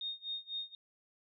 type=tone with tremolo; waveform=sine; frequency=3695 Hz; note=A#7; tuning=16 cents flat; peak=-35 dBFS; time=0.01-0.75 s; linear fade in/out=2 ms; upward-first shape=sine; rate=4 Hz; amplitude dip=95%; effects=none